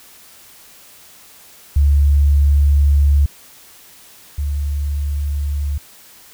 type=tone pair in turn; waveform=sine; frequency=71.5 / 72.08 Hz; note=D2 / D2; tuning=-46 / -32 cents; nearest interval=unison; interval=14 cents; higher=second; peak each=-9 / -17 dBFS; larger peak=first; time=1.76-3.26 / 4.38-5.78 s; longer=first; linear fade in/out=5 ms; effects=white hiss -44 dBFS RMS until 6.33 s

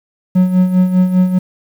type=tone with tremolo; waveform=triangle; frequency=183.5 Hz; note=F#3; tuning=14 cents flat; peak=-4 dBFS; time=0.35-1.39 s; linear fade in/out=10 ms; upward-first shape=sine; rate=5 Hz; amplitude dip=65%; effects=7-bit

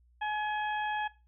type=harmonic tone with a mistuned harmonic; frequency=846 Hz; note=G#5; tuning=32 cents sharp; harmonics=1 / 2 / 3 / 4; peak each=-32 / -36 / -44 / -46 dBFS; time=0.21-1.08 s; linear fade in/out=10 ms; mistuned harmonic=4; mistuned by=-65 cents; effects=noise-tail reverb RT60 0.3 s tail -19 dB re dry + added 60 Hz sine -61 dBFS peak until 1.27 s

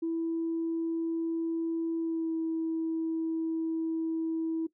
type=tone with pitch glide; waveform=sine; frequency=329.6 to 324.7 Hz; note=E4 to E4; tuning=0 to -26 cents; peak=-27 dBFS; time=0.02-4.67 s; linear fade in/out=10 ms; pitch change=-26 cents; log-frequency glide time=1.98-2.34 s; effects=noise-tail reverb RT60 0.1 s tail -17 dB re dry + tanh soft clip ceiling -24 dBFS

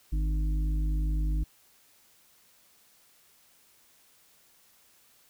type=harmonic tone; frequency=51.3 Hz; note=G#1; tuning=21 cents flat; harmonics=1 / 3 / 5 / 6; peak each=-25 / -37 / -47 / -42 dBFS; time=0.12-1.44 s; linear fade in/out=10 ms; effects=white hiss -62 dBFS RMS until 5.29 s

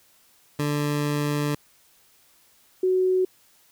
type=tone pair in turn; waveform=20% pulse / sine; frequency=146.83 / 371.2 Hz; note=D3 / F#4; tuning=0 / +6 cents; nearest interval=octave + major third; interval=1606 cents; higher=second; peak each=-18 dBFS; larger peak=neither; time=0.59-1.55 / 2.83-3.25 s; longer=first; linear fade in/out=5 ms; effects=white hiss -59 dBFS RMS until 3.71 s

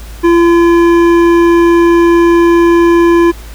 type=tone with hard clipping; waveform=sine; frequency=340.6 Hz; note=F4; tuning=43 cents flat; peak=-6 dBFS; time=0.23-3.32 s; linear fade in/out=20 ms; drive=12 dB; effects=added 54 Hz sine -26 dBFS peak until 3.54 s + pink hiss -35 dBFS RMS until 3.54 s

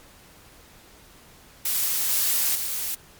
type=noise with level steps; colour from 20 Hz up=blue; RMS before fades=-24 / -22 / -28 dBFS; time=1.65-2.95 s; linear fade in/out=5 ms; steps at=2.09 / 2.55 s; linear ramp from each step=5 ms; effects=pink hiss -51 dBFS RMS until 3.19 s + MP3 96 kbps

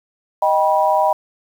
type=chord; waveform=sine; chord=Eb augmented; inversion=none; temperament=equal with one note detuned; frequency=622.3 / 784 / 972.5 Hz; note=Eb5 / G5 / B5; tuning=0 / 0 / -27 cents; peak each=-17 dBFS; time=0.42-1.13 s; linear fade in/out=5 ms; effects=7-bit

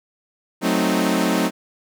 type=chord; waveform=sawtooth; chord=F# diminished seventh; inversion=none; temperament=equal; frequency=185 / 220 / 261.6 / 311.1 Hz; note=F#3 / A3 / C4 / Eb4; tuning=0 / 0 / 0 / 0 cents; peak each=-19 dBFS; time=0.61-1.51 s; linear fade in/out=50 ms; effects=none

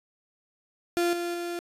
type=tone with level steps; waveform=35% pulse; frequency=346.4 Hz; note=F4; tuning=14 cents flat; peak=-21 / -27 / -29 dBFS; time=0.97-1.59 s; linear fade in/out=0 ms; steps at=1.13 / 1.34 s; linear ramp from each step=2 ms; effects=resampled to 32000 Hz

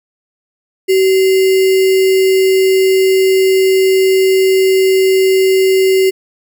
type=tone with sample-and-hold; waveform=sine; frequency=380.4 Hz; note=F#4; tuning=48 cents sharp; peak=-7 dBFS; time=0.88-6.11 s; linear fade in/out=20 ms; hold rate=2450 Hz; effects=none

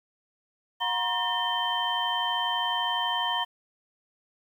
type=tone cluster; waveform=sine; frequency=723 / 950 / 1062 / 1808 / 3110 Hz; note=F#5 / A#5 / C6 / A6 / G7; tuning=-40 / +33 / +25 / +47 / -14 cents; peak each=-34 / -29 / -36 / -34 / -29 dBFS; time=0.8-3.45 s; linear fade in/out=20 ms; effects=9-bit

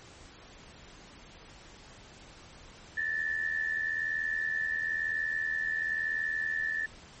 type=tone pair together; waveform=sine; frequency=1755 / 1836 Hz; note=A6 / A#6; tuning=-5 / -27 cents; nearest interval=minor second; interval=78 cents; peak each=-30 / -35 dBFS; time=2.97-6.86 s; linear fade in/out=5 ms; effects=pink hiss -52 dBFS RMS until 7.2 s + MP3 32 kbps

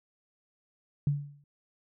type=tone with exponential decay; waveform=sine; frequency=143.8 Hz; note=D3; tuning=36 cents flat; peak=-21 dBFS; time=1.07-1.44 s; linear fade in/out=2 ms; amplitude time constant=79 ms; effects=none

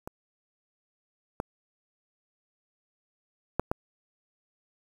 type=clicks; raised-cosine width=1 ms; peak=-23 / -15 / -10 / -12 dBFS; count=4; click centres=0.075 / 1.401 / 3.596 / 3.715 s; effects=7-bit

